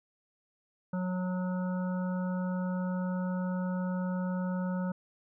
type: harmonic tone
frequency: 182.8 Hz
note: F#3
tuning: 21 cents flat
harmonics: 1 / 3 / 5 / 7 / 8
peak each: -30 / -40 / -44 / -47 / -48 dBFS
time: 0.93-4.92 s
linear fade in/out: 5 ms
effects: none